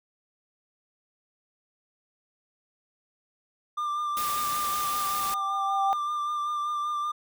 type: tone with vibrato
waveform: triangle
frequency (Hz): 1191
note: D6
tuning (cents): +24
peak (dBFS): -25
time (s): 3.77-7.12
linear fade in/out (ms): 10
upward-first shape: sine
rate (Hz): 5.2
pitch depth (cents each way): 23
type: noise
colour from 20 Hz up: white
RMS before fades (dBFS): -34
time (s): 4.17-5.34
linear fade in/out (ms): 0
type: tone with exponential growth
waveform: sine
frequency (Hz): 784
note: G5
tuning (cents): 0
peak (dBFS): -21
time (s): 4.41-5.93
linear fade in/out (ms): 0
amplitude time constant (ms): 330
effects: none